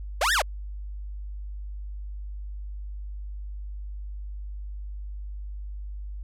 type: linear two-way sweep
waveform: sawtooth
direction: up then down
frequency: 474.1 to 1905 to 474.1 Hz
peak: -17 dBFS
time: 0.21-0.42 s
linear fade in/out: 5 ms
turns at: 0.33 s
effects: added 50 Hz sine -33 dBFS peak until 6.23 s + low-pass 12000 Hz 12 dB/octave